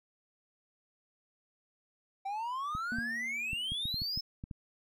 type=exponential sweep; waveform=triangle; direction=up; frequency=766 to 5300 Hz; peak=-32 dBFS; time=2.25-4.21 s; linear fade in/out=10 ms
type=clicks; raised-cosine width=5 ms; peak=-28 dBFS; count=10; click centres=2.751 / 2.986 / 3.532 / 3.72 / 3.855 / 3.943 / 4.019 / 4.175 / 4.439 / 4.512 s
type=tone with exponential decay; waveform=triangle; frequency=233.1 Hz; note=A#3; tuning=in tune; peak=-33 dBFS; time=2.92-3.89 s; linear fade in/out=0 ms; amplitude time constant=210 ms
effects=none